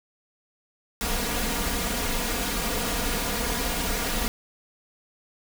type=noise with comb filter; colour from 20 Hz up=pink; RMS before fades=-27 dBFS; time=1.01-4.28 s; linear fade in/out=0 ms; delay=4.2 ms; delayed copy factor=+0.8; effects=none